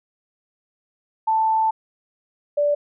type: tone pair in turn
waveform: sine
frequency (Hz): 883 / 583.7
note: A5 / D5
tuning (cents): +6 / -11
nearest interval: perfect fifth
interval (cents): 717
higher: first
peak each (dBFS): -16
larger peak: neither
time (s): 1.27-1.71 / 2.57-2.75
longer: first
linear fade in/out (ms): 10
effects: none